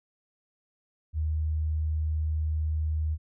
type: tone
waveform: sine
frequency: 77.78 Hz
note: D#2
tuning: in tune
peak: -25 dBFS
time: 1.13-3.18 s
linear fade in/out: 50 ms
effects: none